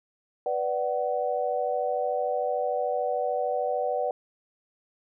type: chord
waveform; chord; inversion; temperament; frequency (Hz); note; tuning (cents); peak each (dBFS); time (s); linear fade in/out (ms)
sine; B minor; none; equal with one note detuned; 493.9 / 587.3 / 749.9; B4 / D5 / F#5; 0 / 0 / +23; -29; 0.46-4.11; 2
effects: none